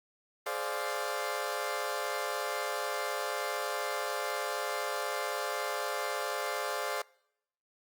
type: chord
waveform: 20% pulse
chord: D half-diminished seventh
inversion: second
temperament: equal with one note detuned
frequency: 422.3 / 523.3 / 587.3 / 698.5 Hz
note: Ab4 / C5 / D5 / F5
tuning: +29 / 0 / 0 / 0 cents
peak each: -34 / -33 / -32 / -34 dBFS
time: 0.46-7.02 s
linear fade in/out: 5 ms
effects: noise-tail reverb RT60 0.8 s tail -25 dB re dry + Opus 32 kbps